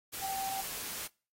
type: tone in noise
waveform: sine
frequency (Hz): 775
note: G5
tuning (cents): -20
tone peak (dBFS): -35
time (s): 0.21-0.62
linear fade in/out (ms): 20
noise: white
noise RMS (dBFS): -40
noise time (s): 0.12-1.08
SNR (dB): +2
effects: noise-tail reverb RT60 0.4 s tail -26 dB re dry + AAC 48 kbps